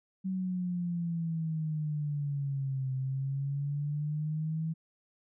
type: exponential two-way sweep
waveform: sine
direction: down then up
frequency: 190 to 130.81 to 162.2 Hz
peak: -30 dBFS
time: 0.24-4.74 s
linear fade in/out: 20 ms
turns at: 2.93 s
effects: none